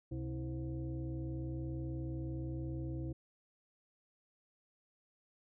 sine tone with frequency modulation, 129.5 Hz, C3, 17 cents flat, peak -37 dBFS, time 0.11-3.13 s, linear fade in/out 10 ms, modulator 198 Hz, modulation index 1.2, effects none

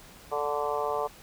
harmonic tone with a mistuned harmonic, 146.83 Hz, D3, in tune, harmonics 3 / 4 / 5 / 6 / 7 / 8, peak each -32 / -33 / -34 / -35 / -35 / -36 dBFS, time 0.31-1.08 s, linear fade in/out 20 ms, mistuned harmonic 8, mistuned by -19 cents, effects pink hiss -51 dBFS RMS until 1.22 s

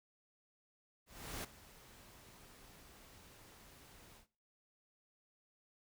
pink noise with ADSR envelope, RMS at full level -43 dBFS, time 1.06-4.27 s, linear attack 380 ms, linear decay 10 ms, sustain -17 dB, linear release 110 ms, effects noise-tail reverb RT60 0.4 s tail -18 dB re dry

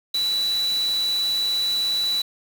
sine tone in noise, 3951 Hz, B7, in tune, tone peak -20 dBFS, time 0.14-2.22 s, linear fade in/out 5 ms, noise white, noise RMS -35 dBFS, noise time 0.14-2.22 s, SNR +12 dB, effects none

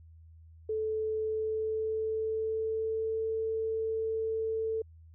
sine tone with pitch glide, 436 to 444.1 Hz, A4 to A4, -16 to +16 cents, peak -29 dBFS, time 0.69-4.82 s, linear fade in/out 5 ms, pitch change +32 cents, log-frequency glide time 1.22-3.25 s, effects added 81 Hz sine -51 dBFS peak until 5.14 s

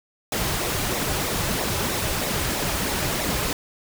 pink noise with flanger, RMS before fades -25 dBFS, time 0.32-3.53 s, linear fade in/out 2 ms, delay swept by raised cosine 0.64 to 4.44 ms, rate 3.1 Hz, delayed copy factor -0.55, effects none

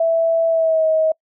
sine tone with pitch glide, 659.3 to 634.6 Hz, E5 to D#5, 0 to +34 cents, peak -13 dBFS, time 0-1.12 s, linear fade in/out 5 ms, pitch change -66 cents, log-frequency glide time 0.48-0.86 s, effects noise-tail reverb RT60 0.1 s tail -26 dB re dry

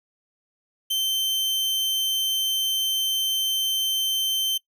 40% pulse tone, 3103 Hz, G7, 18 cents flat, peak -21 dBFS, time 0.9-4.58 s, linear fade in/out 10 ms, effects noise-tail reverb RT60 0.1 s tail -22 dB re dry

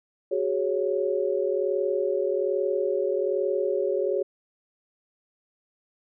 sine chord, F# suspended second, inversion none, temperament equal with one note detuned, 374.1 / 415.3 / 554.4 Hz, F#4 / G#4 / C#5, +19 / 0 / 0 cents, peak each -27 dBFS, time 0.31-4.23 s, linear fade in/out 10 ms, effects none

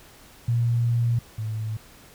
sine tone pair in turn, 118.2 / 109.46 Hz, A#2 / A2, +24 / -9 cents, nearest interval minor second, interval 133 cents, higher first, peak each -19 / -26 dBFS, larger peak first, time 0.48-1.19 / 1.38-1.77 s, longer first, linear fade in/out 5 ms, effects pink hiss -50 dBFS RMS until 2.14 s

